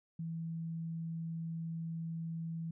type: tone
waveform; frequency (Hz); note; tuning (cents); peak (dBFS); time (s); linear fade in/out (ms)
sine; 164.4; E3; -4; -37; 0.19-2.71; 5
effects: none